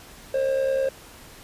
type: tone with amplitude modulation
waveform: triangle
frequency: 535 Hz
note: C5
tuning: 38 cents sharp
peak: -16 dBFS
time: 0.34-0.89 s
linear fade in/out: 5 ms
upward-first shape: sine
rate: 70 Hz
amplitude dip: 55%
effects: pink hiss -46 dBFS RMS until 1.43 s + resampled to 32000 Hz